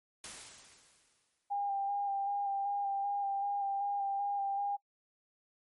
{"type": "noise with exponential decay", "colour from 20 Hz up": "white", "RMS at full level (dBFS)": -43, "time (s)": [0.24, 1.53], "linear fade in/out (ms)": 1, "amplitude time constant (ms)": 280}
{"type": "tone with vibrato", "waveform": "sine", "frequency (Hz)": 800, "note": "G5", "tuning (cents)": 35, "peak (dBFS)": -31, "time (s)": [1.5, 4.77], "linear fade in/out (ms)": 20, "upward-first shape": "square", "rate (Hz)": 2.6, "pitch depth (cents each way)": 17}
{"effects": ["noise-tail reverb RT60 0.1 s tail -24 dB re dry", "MP3 48 kbps"]}